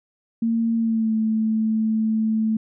sine tone with pitch glide, 228.6 to 219.8 Hz, A#3 to A3, -34 to -2 cents, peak -18 dBFS, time 0.42-2.57 s, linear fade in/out 5 ms, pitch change -68 cents, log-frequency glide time 0.77-1.14 s, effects none

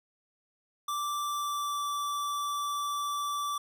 square tone with pitch glide, 1172 to 1161.9 Hz, D6 to D6, -4 to -19 cents, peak -31 dBFS, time 0.88-3.58 s, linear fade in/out 5 ms, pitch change -15 cents, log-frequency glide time 1.25-1.85 s, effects none

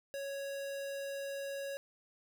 square tone, 554.4 Hz, C#5, in tune, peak -39 dBFS, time 0.14-1.77 s, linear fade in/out 0 ms, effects none

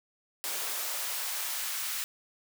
white noise with high-pass filter sweep, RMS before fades -34 dBFS, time 0.44-2.04 s, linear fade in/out 0 ms, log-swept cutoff 430 to 1400 Hz, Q 0.95, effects none

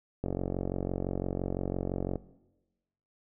click train, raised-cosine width 2 ms, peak -18 dBFS, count 89, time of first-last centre 0.24-2.157 s, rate 45.9 Hz, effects noise-tail reverb RT60 1.0 s tail -17 dB re dry

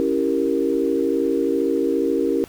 sine chord, C# diminished seventh, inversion none, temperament equal, 277.2 / 329.6 / 392 / 466.2 Hz, C#4 / E4 / G4 / Bb4, 0 / 0 / 0 / 0 cents, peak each -23 dBFS, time 0-2.44 s, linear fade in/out 0 ms, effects pink hiss -46 dBFS RMS until 2.48 s

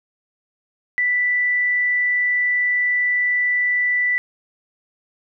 sine tone, 1975.5 Hz, B6, in tune, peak -16 dBFS, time 0.98-4.18 s, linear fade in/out 0 ms, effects none

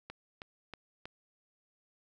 click train, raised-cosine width 0.3 ms, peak -27 dBFS, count 4, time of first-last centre 0.1-1.055 s, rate 3.14 Hz, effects none

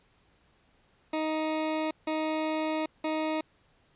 20% pulse tone bursts at uneven times, 312.8 Hz, D#4, 9 cents sharp, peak -23 dBFS, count 3, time 1.13-1.91 / 2.07-2.86 / 3.04-3.41 s, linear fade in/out 5 ms, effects pink hiss -66 dBFS RMS until 3.95 s + resampled to 8000 Hz

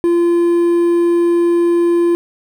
triangle tone, 343.7 Hz, F4, 28 cents flat, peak -8 dBFS, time 0.04-2.15 s, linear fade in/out 0 ms, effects 7-bit

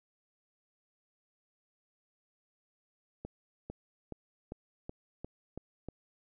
accelerating click train, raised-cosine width 2 ms, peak -27 dBFS, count 8, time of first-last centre 3.25-5.886 s, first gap 450 ms, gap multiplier 0.94, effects none

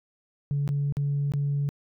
sine tone with dropouts, 142.5 Hz, C#3, 48 cents sharp, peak -22 dBFS, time 0.51-1.69 s, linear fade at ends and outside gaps 0 ms, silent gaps 0.677-0.69 / 0.924-0.969 / 1.32-1.337 s, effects tanh soft clip ceiling -20 dBFS

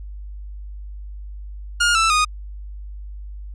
sawtooth tone with pitch steps, 1421 / 1325.8 / 1237.1 Hz, F6 / E6 / D#6, +30 / +10 / -10 cents, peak -11 dBFS, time 1.8-2.25 s, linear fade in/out 10 ms, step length 150 ms, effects added 50 Hz sine -31 dBFS peak until 3.54 s + resampled to 22050 Hz

